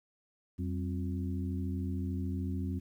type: harmonic tone with a mistuned harmonic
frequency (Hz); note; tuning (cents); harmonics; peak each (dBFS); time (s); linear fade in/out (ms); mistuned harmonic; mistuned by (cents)
88.4; F2; +22; 1 / 2 / 3 / 4; -34 / -38 / -39 / -48; 0.58-2.8; 20; 2; +140
effects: 11-bit